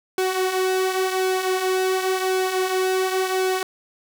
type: tone with flanger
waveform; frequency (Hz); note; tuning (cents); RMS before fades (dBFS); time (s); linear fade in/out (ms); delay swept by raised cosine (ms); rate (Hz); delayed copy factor
sawtooth; 374.6; F#4; +21; -22; 0.18-3.63; 2; 1.6 to 7.1; 0.92; -0.5
effects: none